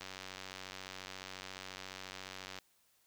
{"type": "click train", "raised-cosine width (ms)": 0.2, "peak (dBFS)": -27, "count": 244, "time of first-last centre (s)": [0.01, 2.587], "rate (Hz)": 94.3, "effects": ["white hiss -72 dBFS RMS until 3.06 s"]}